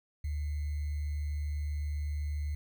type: tone with sample-and-hold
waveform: sine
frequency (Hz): 73.9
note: D2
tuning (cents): +11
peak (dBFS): -31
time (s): 0.24-2.55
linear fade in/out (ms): 5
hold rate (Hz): 2100
effects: none